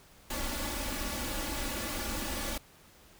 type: noise with comb filter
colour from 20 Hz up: pink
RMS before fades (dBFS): -35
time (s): 0.3-2.58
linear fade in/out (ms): 5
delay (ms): 3.5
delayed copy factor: +0.95
effects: pink hiss -58 dBFS RMS until 3.19 s